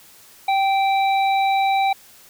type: harmonic tone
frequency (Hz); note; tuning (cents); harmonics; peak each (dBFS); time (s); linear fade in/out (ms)
780; G5; -9; 1 / 3 / 5; -16 / -26 / -30; 0.48-1.93; 5
effects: white hiss -48 dBFS RMS until 2.29 s

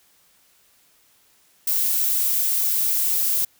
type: noise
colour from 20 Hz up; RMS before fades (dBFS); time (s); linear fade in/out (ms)
violet; -21; 1.67-3.45; 5
effects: white hiss -59 dBFS RMS until 3.59 s

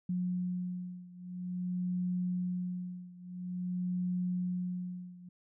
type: beating tone pair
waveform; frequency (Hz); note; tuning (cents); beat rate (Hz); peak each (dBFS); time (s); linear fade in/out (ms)
sine; 180 / 180.49; F#3 / F#3; -47 / -43; 0.49; -35 / -37; 0.09-5.29; 5
effects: none

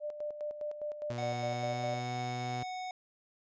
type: tone with tremolo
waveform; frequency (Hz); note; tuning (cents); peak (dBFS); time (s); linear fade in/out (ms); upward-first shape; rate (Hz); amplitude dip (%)
sine; 596; D5; +25; -34; 0-2.03; 50; square; 4.9; 60
type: tone with pitch glide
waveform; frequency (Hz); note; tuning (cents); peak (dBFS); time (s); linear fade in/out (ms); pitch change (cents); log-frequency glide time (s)
sawtooth; 120 to 123.66; B2 to B2; -49 to +3; -33; 1.1-2.63; 0; +52; 1.39-1.8
type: tone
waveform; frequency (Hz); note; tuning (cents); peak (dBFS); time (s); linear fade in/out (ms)
square; 739; F#5; -2; -38; 1.18-2.91; 2
effects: resampled to 16000 Hz

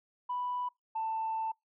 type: tone pair in turn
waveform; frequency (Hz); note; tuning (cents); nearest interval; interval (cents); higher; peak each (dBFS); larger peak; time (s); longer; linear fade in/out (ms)
sine; 987.8 / 888.5; B5 / A5; 0 / +17; major second; 183; first; -31 / -30; second; 0.29-0.69 / 0.95-1.52; second; 10
effects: noise-tail reverb RT60 0.2 s tail -26 dB re dry + tanh soft clip ceiling -27 dBFS

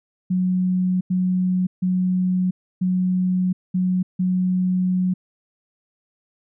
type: tone bursts at uneven times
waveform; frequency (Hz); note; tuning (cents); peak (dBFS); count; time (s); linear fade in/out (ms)
sine; 183.4; F#3; -15; -17; 6; 0.3-1.01 / 1.1-1.67 / 1.82-2.51 / 2.81-3.53 / 3.74-4.03 / 4.19-5.14; 10
effects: none

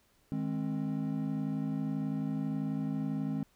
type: chord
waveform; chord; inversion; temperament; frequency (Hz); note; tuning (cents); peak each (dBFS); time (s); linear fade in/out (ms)
triangle; Ab major; second; equal with one note detuned; 155.56 / 207.7 / 266; Eb3 / Ab3 / C4; 0 / 0 / +29; -34 / -34 / -33; 0.32-3.43; 0
effects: pink hiss -69 dBFS RMS until 3.55 s

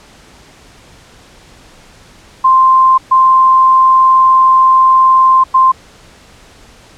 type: tone bursts at uneven times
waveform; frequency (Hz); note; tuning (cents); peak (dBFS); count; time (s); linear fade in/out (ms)
sine; 1046.5; C6; 0; -4; 3; 2.44-2.98 / 3.11-5.44 / 5.54-5.72; 10
effects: pink hiss -41 dBFS RMS until 6.97 s + low-pass 8000 Hz 12 dB/octave

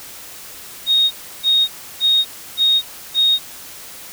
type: tone bursts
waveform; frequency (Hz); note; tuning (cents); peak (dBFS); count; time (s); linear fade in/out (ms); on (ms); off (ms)
sine; 3729; A#7; 0; -11; 5; 0.86-3.39; 50; 250; 320
effects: white hiss -36 dBFS RMS until 4.12 s

